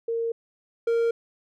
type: tone pair in turn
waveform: sine / triangle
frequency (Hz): 460.4 / 463.6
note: A#4 / A#4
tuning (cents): -22 / -10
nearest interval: unison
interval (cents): 12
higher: second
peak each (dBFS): -24 / -18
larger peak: second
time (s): 0.08-0.32 / 0.87-1.11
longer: neither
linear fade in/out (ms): 5
effects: none